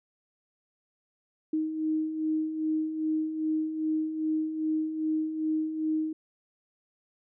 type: beating tone pair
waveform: sine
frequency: 311 / 313.5 Hz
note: D#4 / D#4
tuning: -1 / +13 cents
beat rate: 2.5 Hz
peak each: -35 / -27 dBFS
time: 1.53-6.13 s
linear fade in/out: 5 ms
effects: none